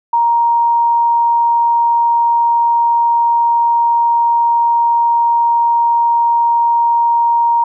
sine tone, 937 Hz, A#5, 9 cents sharp, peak -9 dBFS, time 0.13-7.64 s, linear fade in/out 5 ms, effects none

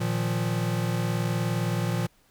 square chord, Bb suspended fourth, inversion none, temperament equal, 116.54 / 155.56 / 174.61 Hz, Bb2 / Eb3 / F3, 0 / 0 / 0 cents, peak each -28 / -33 / -30 dBFS, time 0-2.07 s, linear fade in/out 10 ms, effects pink hiss -63 dBFS RMS until 2.3 s

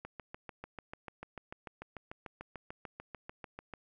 click train, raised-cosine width 0.5 ms, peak -28 dBFS, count 26, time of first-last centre 0.05-3.737 s, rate 6.78 Hz, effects none

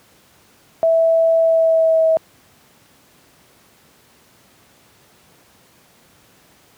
sine tone with pitch glide, 656 to 644.7 Hz, E5 to E5, -9 to -39 cents, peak -11 dBFS, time 0.83-2.17 s, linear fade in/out 0 ms, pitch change -30 cents, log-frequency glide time 1.39-2.06 s, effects pink hiss -52 dBFS RMS until 6.77 s + high-pass 100 Hz 12 dB/octave

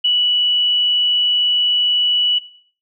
sine tone, 2949 Hz, F#7, 6 cents flat, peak -12 dBFS, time 0.04-2.39 s, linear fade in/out 10 ms, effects noise-tail reverb RT60 0.5 s tail -17 dB re dry

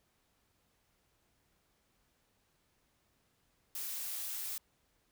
blue noise, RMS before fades -40 dBFS, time 3.75-4.58 s, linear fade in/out 2 ms, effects pink hiss -75 dBFS RMS until 5.11 s

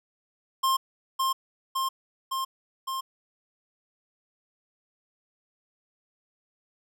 square tone with echo, 1060 Hz, C6, 22 cents sharp, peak -22 dBFS, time 0.63-0.77 s, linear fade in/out 10 ms, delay 560 ms, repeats 4, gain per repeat -2 dB, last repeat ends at 3.01 s, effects none

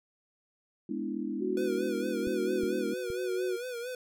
sine chord, E dominant seventh, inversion first, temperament equal, 207.7 / 246.9 / 293.7 / 329.6 Hz, G#3 / B3 / D4 / E4, 0 / 0 / 0 / 0 cents, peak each -37 dBFS, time 0.89-2.94 s, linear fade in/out 5 ms
sine tone with tremolo, 369.4 Hz, F#4, 3 cents flat, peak -29 dBFS, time 1.4-3.57 s, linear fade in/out 20 ms, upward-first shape sine, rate 1.1 Hz, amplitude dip 55%
square tone with vibrato, 487 Hz, B4, 24 cents flat, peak -36 dBFS, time 1.57-3.95 s, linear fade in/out 2 ms, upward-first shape sine, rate 4.4 Hz, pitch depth 78 cents each way
clicks, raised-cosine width 5 ms, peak -31 dBFS, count 3, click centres 2.272 / 2.635 / 3.102 s
effects none

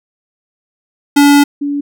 square / sine tone pair in turn, 286.2 / 286.2 Hz, D4 / D4, -45 / -45 cents, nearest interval unison, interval 0 cents, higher neither, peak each -5 / -14 dBFS, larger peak first, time 1.16-1.44 / 1.61-1.81 s, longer first, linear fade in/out 10 ms, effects none

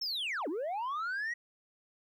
sine linear two-way sweep, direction down then up, 5500 to 270.7 to 1941 Hz, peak -30 dBFS, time 0.01-1.34 s, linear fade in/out 10 ms, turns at 0.48 s, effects tanh soft clip ceiling -32 dBFS + 12-bit

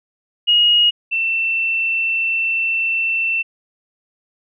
sine tone pair in turn, 2880 / 2683 Hz, F#7 / E7, -47 / +30 cents, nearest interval minor second, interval 123 cents, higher first, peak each -10 / -16 dBFS, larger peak first, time 0.47-0.91 / 1.11-3.43 s, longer second, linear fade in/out 20 ms, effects none

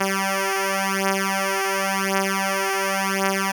5% pulse beating tone pair, 193.6 / 194.52 Hz, G3 / G3, -21 / -13 cents, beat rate 0.92 Hz, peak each -12 / -12 dBFS, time 0-3.52 s, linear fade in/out 10 ms, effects none

